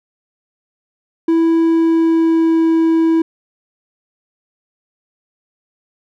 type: tone with pitch glide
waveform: triangle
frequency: 329.2 to 326.4 Hz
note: E4 to E4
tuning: -2 to -17 cents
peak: -8 dBFS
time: 1.28-3.22 s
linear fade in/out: 5 ms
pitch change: -15 cents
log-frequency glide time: 1.58-2.66 s
effects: none